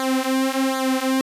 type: tone with flanger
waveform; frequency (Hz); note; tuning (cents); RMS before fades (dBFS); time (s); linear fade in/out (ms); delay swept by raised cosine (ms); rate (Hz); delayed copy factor
sawtooth; 263.8; C4; +14; -21; 0-1.21; 0; 0.36 to 5.36; 1.3; -0.85
effects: resampled to 32000 Hz